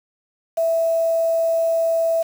sine tone with quantisation, 659.3 Hz, E5, in tune, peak -16 dBFS, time 0.57-2.23 s, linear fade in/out 10 ms, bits 6, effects none

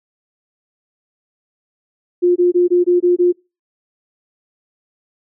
sine tone bursts, 354.4 Hz, F4, 25 cents sharp, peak -9 dBFS, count 7, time 2.22-3.326 s, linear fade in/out 20 ms, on 140 ms, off 21 ms, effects noise-tail reverb RT60 0.3 s tail -26 dB re dry

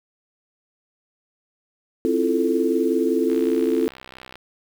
sine chord, F major seventh, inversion second, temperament equal with one note detuned, 264.1 / 329.6 / 349.2 / 440 Hz, C4 / E4 / F4 / A4, +16 / 0 / 0 / 0 cents, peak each -23 / -23 / -24 / -22 dBFS, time 2.05-3.88 s, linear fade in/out 0 ms
click train, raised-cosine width 0.3 ms, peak -23 dBFS, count 69, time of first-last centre 3.3-4.356 s, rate 64.4 Hz
effects 7-bit

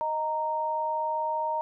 sine tone pair together, 622.3 / 927.6 Hz, D#5 / A#5, 0 / -9 cents, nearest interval perfect fifth, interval 691 cents, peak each -32 / -27 dBFS, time 0.01-1.61 s, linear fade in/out 0 ms, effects none

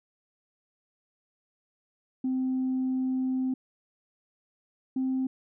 sine tone pair in turn, 259.2 / 261.3 Hz, C4 / C4, -16 / -2 cents, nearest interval unison, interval 14 cents, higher second, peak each -24 dBFS, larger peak neither, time 2.24-3.54 / 4.96-5.27 s, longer first, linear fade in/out 5 ms, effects tanh soft clip ceiling -22 dBFS

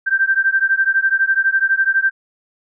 sine beating tone pair, 1563 / 1575 Hz, G6 / G6, -6 / +8 cents, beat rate 12 Hz, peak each -16 dBFS, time 0.06-2.11 s, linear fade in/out 20 ms, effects none

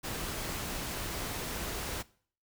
pink noise, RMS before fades -37 dBFS, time 0.03-2.03 s, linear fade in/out 20 ms, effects noise-tail reverb RT60 0.5 s tail -21 dB re dry

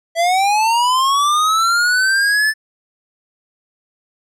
square linear sweep, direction up, 657 to 1760 Hz, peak -13 dBFS, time 0.15-2.54 s, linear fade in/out 50 ms, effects low-pass 10000 Hz 12 dB/octave

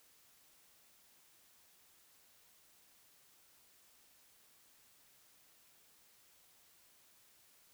silence, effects white hiss -67 dBFS RMS until 7.73 s

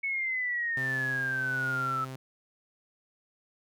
sine exponential sweep, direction down, 2217 to 1303 Hz, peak -28 dBFS, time 0.03-2.05 s, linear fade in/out 10 ms
sawtooth tone with tremolo, 131.2 Hz, C3, 5 cents sharp, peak -31 dBFS, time 0.77-2.16 s, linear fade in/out 2 ms, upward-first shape sine, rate 1.3 Hz, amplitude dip 30%
effects none

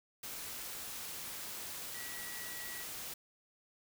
sine tone in noise, 1933 Hz, B6, 38 cents flat, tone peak -48 dBFS, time 1.94-2.84 s, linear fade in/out 5 ms, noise white, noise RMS -44 dBFS, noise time 0.23-3.14 s, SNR -7 dB, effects none

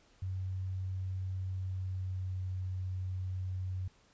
sine tone with pitch glide, 93.7 to 92.78 Hz, F#2 to F#2, +22 to +5 cents, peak -34 dBFS, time 0.22-3.88 s, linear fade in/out 5 ms, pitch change -17 cents, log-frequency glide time 1.48-2.45 s, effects pink hiss -66 dBFS RMS until 4.13 s + resampled to 16000 Hz

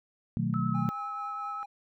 sine chord, B dominant seventh, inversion none, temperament just, 123.47 / 154.34 / 185.21 / 222.2 Hz, B2 / D#3 / F#3 / A3, 0 / -14 / +2 / +17 cents, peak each -32 dBFS, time 0.37-0.89 s, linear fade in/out 0 ms
sine tone with vibrato, 1295 Hz, E6, 31 cents flat, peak -34 dBFS, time 0.54-1.63 s, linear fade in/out 0 ms, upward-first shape triangle, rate 9.7 Hz, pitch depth 23 cents each way
triangle tone with tremolo, 812 Hz, G#5, 39 cents flat, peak -36 dBFS, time 0.74-1.66 s, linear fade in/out 10 ms, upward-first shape sine, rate 4.5 Hz, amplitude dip 40%
effects none

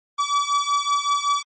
45% pulse beating tone pair, 1146 / 1151.3 Hz, D6 / D6, -43 / -35 cents, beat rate 5.3 Hz, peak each -22 dBFS, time 0.18-1.43 s, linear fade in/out 20 ms, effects MP3 32 kbps

